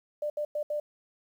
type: tone bursts at uneven times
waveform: sine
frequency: 595 Hz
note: D5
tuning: 22 cents sharp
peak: -28 dBFS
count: 4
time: 0.22-0.3 / 0.37-0.45 / 0.55-0.63 / 0.7-0.8 s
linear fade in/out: 5 ms
effects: 10-bit